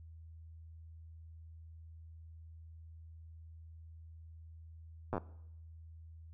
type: slowing click train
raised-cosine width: 1 ms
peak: -22 dBFS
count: 6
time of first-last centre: 5.13-5.18 s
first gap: 8 ms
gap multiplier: 1.11
effects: noise-tail reverb RT60 0.8 s tail -20 dB re dry + added 81 Hz sine -50 dBFS peak until 6.33 s